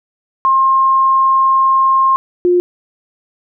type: tone pair in turn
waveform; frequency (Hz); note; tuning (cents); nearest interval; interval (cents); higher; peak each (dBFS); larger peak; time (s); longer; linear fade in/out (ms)
sine; 1065 / 355.4; C6 / F4; +30 / +30; octave + perfect fifth; 1900; first; -8; neither; 0.45-2.16 / 2.45-2.6; first; 0
effects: none